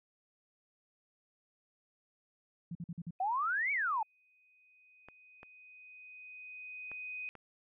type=tone bursts; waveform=sine; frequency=170.3 Hz; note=F3; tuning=43 cents flat; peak=-38 dBFS; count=5; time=2.71-3.108 s; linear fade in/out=5 ms; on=42 ms; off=47 ms
type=tone with exponential growth; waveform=sine; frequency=2500 Hz; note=D#7; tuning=8 cents sharp; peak=-38 dBFS; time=3.19-7.29 s; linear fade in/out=0 ms; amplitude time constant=890 ms
type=exponential two-way sweep; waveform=sine; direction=up then down; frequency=723 to 2325 to 824 Hz; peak=-30 dBFS; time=3.2-4.03 s; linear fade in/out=5 ms; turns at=3.72 s
type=clicks; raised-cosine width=0.5 ms; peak=-35 dBFS; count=4; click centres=5.086 / 5.431 / 6.916 / 7.353 s
effects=none